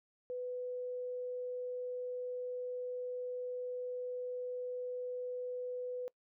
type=tone; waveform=sine; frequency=497.8 Hz; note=B4; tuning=14 cents sharp; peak=-37 dBFS; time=0.3-6.08 s; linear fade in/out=0 ms; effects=noise-tail reverb RT60 0.1 s tail -23 dB re dry